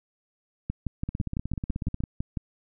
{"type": "two click trains", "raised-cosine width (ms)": 5, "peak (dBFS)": [-18, -16], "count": [16, 11], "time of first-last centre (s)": [[1.09, 2.005], [0.7, 2.372]], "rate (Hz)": [16.4, 5.98], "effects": []}